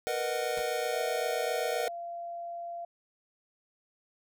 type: chord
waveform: square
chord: B major seventh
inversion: third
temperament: equal with one note detuned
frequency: 466.2 / 493.9 / 615.8 / 740 Hz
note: A#4 / B4 / D#5 / F#5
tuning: 0 / 0 / -18 / 0 cents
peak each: -36 dBFS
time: 0.07-1.88 s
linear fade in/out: 0 ms
type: noise with exponential decay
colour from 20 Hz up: pink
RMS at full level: -38 dBFS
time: 0.57-0.67 s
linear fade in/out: 5 ms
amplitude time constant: 20 ms
type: tone with pitch glide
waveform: sine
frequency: 659.3 to 687.3 Hz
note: E5 to F5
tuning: 0 to -28 cents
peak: -36 dBFS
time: 0.93-2.85 s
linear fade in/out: 5 ms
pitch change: +72 cents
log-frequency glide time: 1.72-1.84 s
effects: none